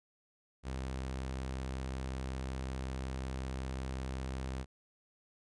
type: tone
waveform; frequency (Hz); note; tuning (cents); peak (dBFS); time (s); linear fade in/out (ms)
sawtooth; 65.41; C2; 0; -33; 0.63-4.66; 50
effects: resampled to 22050 Hz